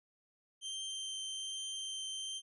sawtooth tone with vibrato, 3136 Hz, G7, in tune, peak -36 dBFS, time 0.61-2.42 s, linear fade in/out 50 ms, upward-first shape triangle, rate 1.2 Hz, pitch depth 9 cents each way, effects resampled to 24000 Hz

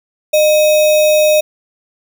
sine tone with sample-and-hold, 611 Hz, D#5, 32 cents flat, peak -7 dBFS, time 0.33-1.41 s, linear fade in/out 10 ms, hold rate 3150 Hz, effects none

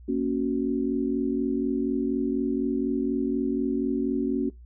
sine chord, F# major, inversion first, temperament equal, 233.1 / 277.2 / 370 Hz, A#3 / C#4 / F#4, 0 / 0 / 0 cents, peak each -28 / -26 / -29 dBFS, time 0.08-4.5 s, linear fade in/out 10 ms, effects noise-tail reverb RT60 0.2 s tail -23 dB re dry + added 60 Hz sine -44 dBFS peak until 4.65 s

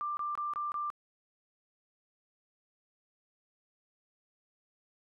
sine tone bursts, 1185 Hz, D6, 15 cents sharp, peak -32 dBFS, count 5, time 0.01-0.902 s, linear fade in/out 0 ms, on 160 ms, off 23 ms, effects none

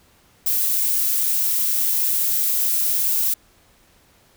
violet noise, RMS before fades -20 dBFS, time 0.46-3.34 s, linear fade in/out 5 ms, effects pink hiss -56 dBFS RMS until 4.36 s

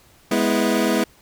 25% pulse chord, E major, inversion first, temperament equal with one note detuned, 207.7 / 246.9 / 325.8 Hz, G#3 / B3 / E4, 0 / 0 / -20 cents, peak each -18 dBFS, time 0.31-1.04 s, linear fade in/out 5 ms, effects pink hiss -53 dBFS RMS until 1.21 s

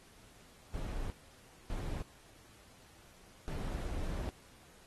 brown noise bursts at uneven times, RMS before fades -38 dBFS, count 3, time 0.74-1.1 / 1.7-2.02 / 3.48-4.29 s, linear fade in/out 0 ms, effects pink hiss -61 dBFS RMS until 4.86 s + AAC 32 kbps

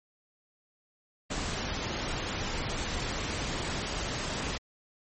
pink noise, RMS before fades -33 dBFS, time 1.3-4.58 s, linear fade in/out 10 ms, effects MP3 32 kbps

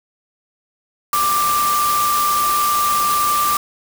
sine tone in noise, 1181 Hz, D6, 9 cents sharp, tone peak -15 dBFS, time 1.13-3.57 s, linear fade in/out 2 ms, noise white, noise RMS -23 dBFS, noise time 1.13-3.57 s, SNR +5 dB, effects none

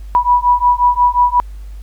sine beating tone pair, 976 / 981.6 Hz, B5 / B5, -21 / -11 cents, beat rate 5.6 Hz, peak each -12 dBFS, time 0.15-1.4 s, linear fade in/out 0 ms, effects added 50 Hz sine -27 dBFS peak until 1.82 s + pink hiss -51 dBFS RMS until 1.82 s

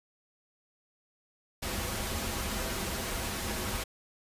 pink noise with comb filter, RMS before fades -34 dBFS, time 1.62-3.84 s, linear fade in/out 10 ms, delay 6.8 ms, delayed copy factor -0.55, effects resampled to 32000 Hz

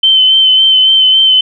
sine tone with vibrato, 3077 Hz, G7, 33 cents flat, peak -4 dBFS, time 0.03-1.41 s, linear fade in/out 5 ms, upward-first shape sine, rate 3.6 Hz, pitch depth 23 cents each way, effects none

